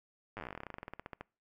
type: slowing click train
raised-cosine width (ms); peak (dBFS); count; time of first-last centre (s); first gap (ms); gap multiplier
0.5; -27; 27; 0.37-1.21; 9; 1.09
effects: noise-tail reverb RT60 0.4 s tail -26 dB re dry